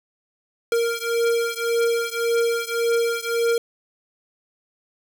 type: beating tone pair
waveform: square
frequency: 464.9 / 466.7 Hz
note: A#4 / A#4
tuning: -5 / +2 cents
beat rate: 1.8 Hz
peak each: -23 / -24 dBFS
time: 0.72-3.58 s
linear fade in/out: 2 ms
effects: none